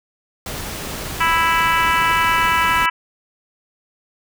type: noise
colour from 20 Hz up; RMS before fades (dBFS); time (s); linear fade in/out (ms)
pink; -28; 0.46-2.86; 2
type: harmonic tone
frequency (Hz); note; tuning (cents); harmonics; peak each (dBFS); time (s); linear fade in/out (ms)
329.6; E4; 0; 3 / 4 / 5 / 6 / 7 / 8 / 9; -18 / -20 / -22 / -24 / -25 / -26 / -27; 1.2-2.9; 10
effects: none